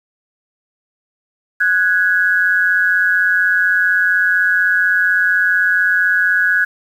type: tone pair together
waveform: sine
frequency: 1477 / 1661.2 Hz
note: F#6 / G#6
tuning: -3 / 0 cents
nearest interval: major second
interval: 203 cents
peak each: -14 dBFS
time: 1.6-6.65 s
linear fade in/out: 10 ms
effects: 7-bit